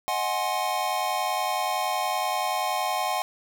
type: chord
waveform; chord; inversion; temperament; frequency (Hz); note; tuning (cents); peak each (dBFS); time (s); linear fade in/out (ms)
square; Ab dominant seventh; second; equal with one note detuned; 622.3 / 740 / 830.6 / 1056.8; Eb5 / Gb5 / Ab5 / C6; 0 / 0 / 0 / +17; -35 / -29 / -31 / -31; 0.08-3.22; 0
effects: none